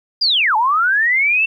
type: linear two-way sweep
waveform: sine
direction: down then up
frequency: 4978 to 833 to 2705 Hz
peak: -12 dBFS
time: 0.21-1.46 s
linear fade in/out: 10 ms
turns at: 0.56 s
effects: 9-bit